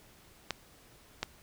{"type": "clicks", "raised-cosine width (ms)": 0.2, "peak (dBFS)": -14, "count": 2, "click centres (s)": [0.507, 1.23], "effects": ["pink hiss -59 dBFS RMS until 1.42 s"]}